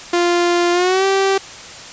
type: tone with pitch glide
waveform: sawtooth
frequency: 348.4 to 388.8 Hz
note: F4 to G4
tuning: -4 to -14 cents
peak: -9 dBFS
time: 0.13-1.38 s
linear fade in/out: 5 ms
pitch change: +190 cents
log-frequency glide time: 0.72-1.05 s
effects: white hiss -34 dBFS RMS until 1.92 s + resampled to 16000 Hz